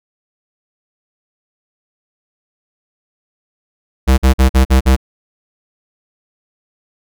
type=tone bursts; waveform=square; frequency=65.41 Hz; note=C2; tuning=in tune; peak=-7 dBFS; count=6; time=4.07-4.965 s; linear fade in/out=20 ms; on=110 ms; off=47 ms; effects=none